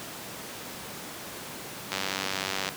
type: click train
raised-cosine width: 0.2 ms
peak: -11 dBFS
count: 75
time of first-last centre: 1.92-2.689 s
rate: 96.2 Hz
effects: pink hiss -39 dBFS RMS until 2.76 s + high-pass 150 Hz 12 dB/octave